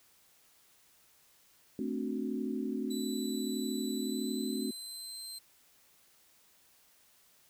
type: chord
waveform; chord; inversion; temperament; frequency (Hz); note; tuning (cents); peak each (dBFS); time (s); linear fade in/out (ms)
sine; D dominant seventh; second; equal; 220 / 261.6 / 293.7 / 370; A3 / C4 / D4 / F#4; 0 / 0 / 0 / 0; -37 / -36 / -40 / -40; 1.79-4.71; 2
type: tone with pitch glide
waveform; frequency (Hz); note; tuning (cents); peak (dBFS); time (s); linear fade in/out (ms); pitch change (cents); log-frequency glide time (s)
25% pulse; 3966 to 4130; B7 to C8; +7 to -23; -37; 2.9-5.39; 10; +70; 3.97-5.28
effects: white hiss -65 dBFS RMS until 7.49 s